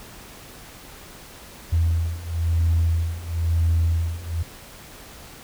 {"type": "beating tone pair", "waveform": "sine", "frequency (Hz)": [82.5, 83.5], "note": ["E2", "E2"], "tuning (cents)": [2, 23], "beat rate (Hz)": 1, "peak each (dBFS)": [-22, -20], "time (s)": [1.72, 4.43], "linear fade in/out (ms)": 10, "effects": ["tanh soft clip ceiling -12 dBFS", "pink hiss -43 dBFS RMS until 5.43 s"]}